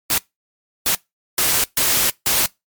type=noise bursts at uneven times; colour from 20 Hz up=white; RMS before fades=-17 dBFS; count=5; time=0.1-0.18 / 0.86-0.95 / 1.38-1.64 / 1.77-2.1 / 2.26-2.46 s; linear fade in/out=2 ms; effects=noise-tail reverb RT60 0.2 s tail -24 dB re dry + MP3 96 kbps